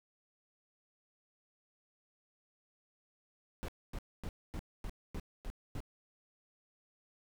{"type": "noise bursts", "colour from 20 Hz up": "brown", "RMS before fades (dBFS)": -40, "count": 8, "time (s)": [3.63, 5.804], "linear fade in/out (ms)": 0, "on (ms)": 53, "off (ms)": 250, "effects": []}